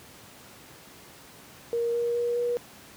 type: tone with pitch steps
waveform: sine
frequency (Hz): 469.2 / 473.3 / 477.4 / 481.6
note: A#4 / A#4 / A#4 / B4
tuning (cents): +11 / +26 / +41 / -44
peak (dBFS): -24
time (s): 1.73-2.57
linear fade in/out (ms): 0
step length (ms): 210
effects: pink hiss -49 dBFS RMS until 2.96 s + high-pass 100 Hz 12 dB/octave